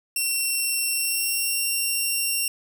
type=tone with pitch glide; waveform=5% pulse; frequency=2721 to 2753 Hz; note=F7 to F7; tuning=-46 to -25 cents; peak=-14 dBFS; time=0.16-2.48 s; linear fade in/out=2 ms; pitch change=+21 cents; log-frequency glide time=0.9-1.66 s; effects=none